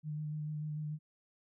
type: tone with vibrato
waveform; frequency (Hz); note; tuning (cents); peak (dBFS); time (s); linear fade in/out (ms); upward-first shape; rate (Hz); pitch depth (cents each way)
sine; 151.8; D#3; -42; -36; 0.03-0.99; 50; square; 6.8; 15
effects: none